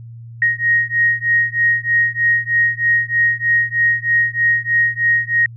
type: beating tone pair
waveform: sine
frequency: 1873 / 1876.2 Hz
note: A#6 / A#6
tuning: +8 / +11 cents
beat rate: 3.2 Hz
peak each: -16 dBFS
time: 0.42-5.46 s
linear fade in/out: 2 ms
effects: added 116 Hz sine -32 dBFS peak until 5.56 s